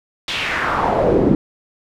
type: noise with band-pass filter sweep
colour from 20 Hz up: brown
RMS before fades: -17 dBFS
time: 0.28-1.35 s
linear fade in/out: 2 ms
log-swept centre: 3600 to 270 Hz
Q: 2.6
effects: none